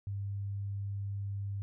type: tone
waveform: sine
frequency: 99.8 Hz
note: G2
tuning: 32 cents sharp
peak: -34 dBFS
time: 0.07-1.62 s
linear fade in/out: 0 ms
effects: none